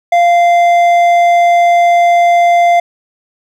triangle tone with hard clipping, 694 Hz, F5, 11 cents flat, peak -7 dBFS, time 0.12-2.8 s, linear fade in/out 5 ms, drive 10 dB, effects none

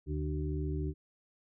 harmonic tone with a mistuned harmonic, 74.1 Hz, D2, 16 cents sharp, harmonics 1 / 2 / 4 / 5, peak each -34 / -37 / -40 / -41 dBFS, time 0.06-0.94 s, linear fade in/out 50 ms, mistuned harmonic 5, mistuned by +40 cents, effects none

